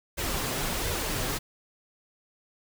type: noise with flanger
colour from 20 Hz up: pink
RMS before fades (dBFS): -30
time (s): 0.17-1.39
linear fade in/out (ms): 20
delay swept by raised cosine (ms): 1.9 to 7.8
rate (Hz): 1.4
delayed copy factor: +0.55
effects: none